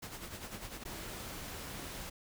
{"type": "noise with tremolo", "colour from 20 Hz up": "pink", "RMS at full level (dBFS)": -43, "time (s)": [0.02, 0.84], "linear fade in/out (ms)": 10, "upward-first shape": "sine", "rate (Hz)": 10, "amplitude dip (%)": 60}
{"type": "noise", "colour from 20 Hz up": "pink", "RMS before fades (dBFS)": -44, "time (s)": [0.85, 2.1], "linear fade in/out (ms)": 10}
{"effects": []}